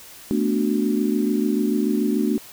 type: chord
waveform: sine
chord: B minor seventh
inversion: third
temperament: equal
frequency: 220 / 246.9 / 293.7 / 370 Hz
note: A3 / B3 / D4 / F#4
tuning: 0 / 0 / 0 / 0 cents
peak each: -22 / -25 / -23 / -26 dBFS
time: 0.31-2.38 s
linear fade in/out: 0 ms
effects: white hiss -43 dBFS RMS until 2.52 s